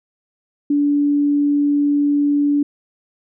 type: tone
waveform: sine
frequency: 288.9 Hz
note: D4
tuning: 28 cents flat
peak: -13 dBFS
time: 0.7-2.63 s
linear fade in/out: 5 ms
effects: none